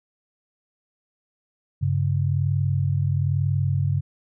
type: tone pair together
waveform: sine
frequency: 98 / 139.07 Hz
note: G2 / C#3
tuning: 0 / +6 cents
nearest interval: tritone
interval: 606 cents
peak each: -22 dBFS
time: 1.81-4.01 s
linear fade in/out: 20 ms
effects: none